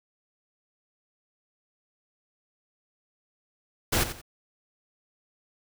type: noise with echo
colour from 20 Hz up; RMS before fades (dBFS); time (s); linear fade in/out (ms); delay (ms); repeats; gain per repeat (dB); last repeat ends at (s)
pink; -24; 3.92-4.04; 10; 88; 2; -11; 4.216
effects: none